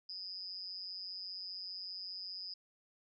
sine tone with amplitude modulation, 4978 Hz, D#8, in tune, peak -38 dBFS, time 0.09-2.54 s, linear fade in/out 5 ms, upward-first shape sine, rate 185 Hz, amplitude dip 90%, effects none

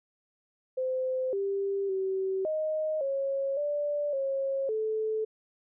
sine tone with pitch steps, 516 / 395.2 / 381.9 / 622 / 547 / 585 / 543 / 436.2 Hz, C5 / G4 / G4 / D#5 / C#5 / D5 / C#5 / A4, -24 / +14 / -45 / -1 / -23 / -7 / -36 / -15 cents, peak -27 dBFS, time 0.77-5.25 s, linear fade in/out 10 ms, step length 560 ms, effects none

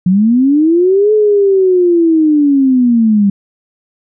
sine linear two-way sweep, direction up then down, 174.61 to 431.3 to 195.9 Hz, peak -6 dBFS, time 0.06-3.3 s, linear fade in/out 5 ms, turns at 1.13 s, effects none

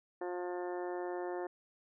harmonic tone, 178.2 Hz, F3, 35 cents sharp, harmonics 2 / 3 / 4 / 5 / 6 / 7 / 8 / 9 / 10, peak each -38 / -44 / -44 / -48 / -53 / -60 / -56 / -61 / -53 dBFS, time 0.21-1.47 s, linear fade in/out 5 ms, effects none

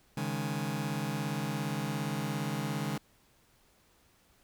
sawtooth chord, C# suspended second, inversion none, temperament just, 138.59 / 155.92 / 207.9 Hz, C#3 / D#3 / G#3, 0 / +4 / +2 cents, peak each -32 dBFS, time 0.17-2.98 s, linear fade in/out 5 ms, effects pink hiss -66 dBFS RMS until 4.43 s

